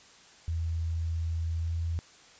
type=tone with pitch glide; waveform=sine; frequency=82.41 to 83.27 Hz; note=E2 to E2; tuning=0 to +18 cents; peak=-28 dBFS; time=0.48-1.99 s; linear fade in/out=0 ms; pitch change=+18 cents; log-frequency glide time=1.59-1.72 s; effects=white hiss -55 dBFS RMS until 2.39 s + resampled to 16000 Hz